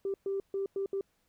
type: tone bursts at uneven times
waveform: sine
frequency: 392 Hz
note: G4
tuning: in tune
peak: -29 dBFS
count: 5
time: 0.05-0.14 / 0.26-0.4 / 0.54-0.66 / 0.76-0.86 / 0.93-1.01 s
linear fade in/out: 2 ms
effects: tanh soft clip ceiling -25 dBFS + pink hiss -74 dBFS RMS until 1.28 s

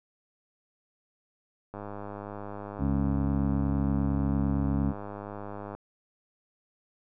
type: click train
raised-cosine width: 1 ms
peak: -25 dBFS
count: 410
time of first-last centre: 1.74-5.75 s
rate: 102 Hz
type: harmonic tone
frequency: 68.7 Hz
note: C#2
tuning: 15 cents flat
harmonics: 1 / 2 / 3 / 4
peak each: -30 / -30 / -30 / -30 dBFS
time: 2.78-4.94 s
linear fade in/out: 50 ms
effects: none

